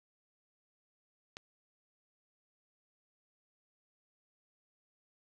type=click; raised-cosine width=0.2 ms; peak=-26 dBFS; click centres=1.369 s; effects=none